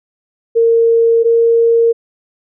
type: tone pair in turn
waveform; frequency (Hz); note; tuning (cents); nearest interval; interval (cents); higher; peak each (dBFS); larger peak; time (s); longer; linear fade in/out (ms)
sine; 460 / 462.2; A#4 / A#4; -23 / -15; unison; 8; second; -7; neither; 0.55-1.24 / 1.24-1.93; neither; 20
effects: none